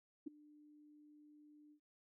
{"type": "tone with ADSR envelope", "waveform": "sine", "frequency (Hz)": 298.4, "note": "D4", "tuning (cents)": 28, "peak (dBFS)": -39, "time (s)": [0.26, 1.8], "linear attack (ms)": 13, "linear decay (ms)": 10, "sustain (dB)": -22, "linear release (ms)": 84, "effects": []}